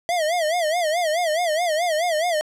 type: tone with vibrato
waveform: square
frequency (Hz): 659.3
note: E5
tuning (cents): 0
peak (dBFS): -20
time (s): 0.09-2.41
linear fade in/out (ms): 0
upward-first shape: sine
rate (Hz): 4.7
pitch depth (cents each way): 150
effects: low-pass 11000 Hz 12 dB/octave + 9-bit